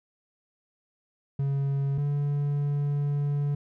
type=tone pair in turn; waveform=triangle; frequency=138.8 / 144.06 Hz; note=C#3 / D3; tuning=+3 / -33 cents; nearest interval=minor second; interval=64 cents; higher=second; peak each=-22 dBFS; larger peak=neither; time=1.39-1.98 / 1.98-3.55 s; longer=second; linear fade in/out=5 ms; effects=none